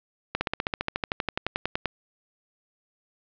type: slowing click train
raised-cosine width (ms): 0.3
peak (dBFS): -9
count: 20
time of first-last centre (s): 0.35-1.857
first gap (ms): 60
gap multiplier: 1.03
effects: low-pass 4000 Hz 12 dB/octave